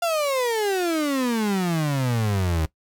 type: exponential sweep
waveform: 35% pulse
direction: down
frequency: 698 to 76.5 Hz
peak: -19 dBFS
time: 0.02-2.66 s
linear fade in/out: 5 ms
effects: noise-tail reverb RT60 0.1 s tail -19 dB re dry